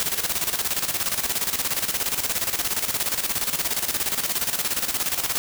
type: noise with tremolo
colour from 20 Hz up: white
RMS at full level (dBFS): -23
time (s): 0-5.38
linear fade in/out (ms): 0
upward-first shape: square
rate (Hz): 17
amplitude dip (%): 65
effects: none